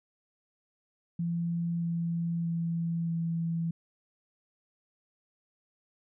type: tone with pitch steps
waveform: sine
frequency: 169.8 / 168.63 / 167.46 / 166.31 Hz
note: F3 / E3 / E3 / E3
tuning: -48 / +40 / +28 / +16 cents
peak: -28 dBFS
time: 1.19-3.71 s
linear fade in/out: 5 ms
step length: 630 ms
effects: none